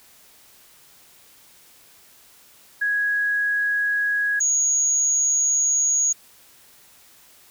sine tone pair in turn, 1661.2 / 6678 Hz, G#6 / G#8, 0 / +9 cents, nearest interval 2 octaves, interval 2409 cents, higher second, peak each -19 / -17 dBFS, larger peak second, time 2.81-4.4 / 4.4-6.13 s, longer second, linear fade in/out 10 ms, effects white hiss -52 dBFS RMS until 7.5 s

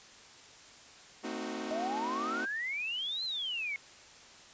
sawtooth chord, A diminished seventh, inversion none, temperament equal with one note detuned, 225.1 / 261.6 / 311.1 / 370 Hz, A3 / C4 / Eb4 / Gb4, +40 / 0 / 0 / 0 cents, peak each -38 dBFS, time 1.23-2.46 s, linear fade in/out 20 ms
sine exponential two-way sweep, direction up then down, 622.3 to 4186 to 2158 Hz, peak -33 dBFS, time 1.71-3.76 s, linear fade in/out 0 ms, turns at 3.24 s
effects white hiss -54 dBFS RMS until 4.53 s + resampled to 16000 Hz

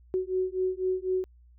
sine beating tone pair, 370 / 374 Hz, F#4 / F#4, 0 / +19 cents, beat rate 4 Hz, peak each -29 dBFS, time 0.14-1.24 s, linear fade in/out 0 ms, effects added 60 Hz sine -53 dBFS peak until 1.58 s

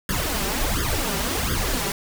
pink noise with flanger, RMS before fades -24 dBFS, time 0.09-1.92 s, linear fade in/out 2 ms, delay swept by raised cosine 0.6 to 5.1 ms, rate 1.4 Hz, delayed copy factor +0.9, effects none

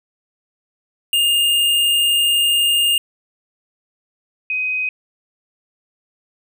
square / sine tone pair in turn, 2824 / 2513 Hz, F7 / D#7, +19 / +17 cents, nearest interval major second, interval 202 cents, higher first, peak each -14 / -18 dBFS, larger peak first, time 1.13-2.98 / 4.5-4.89 s, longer first, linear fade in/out 2 ms, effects none

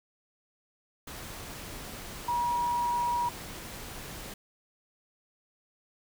sine tone in noise, 959 Hz, A#5, 49 cents sharp, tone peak -26 dBFS, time 2.28-3.29 s, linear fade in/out 5 ms, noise pink, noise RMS -42 dBFS, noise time 1.07-4.34 s, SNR +13 dB, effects none

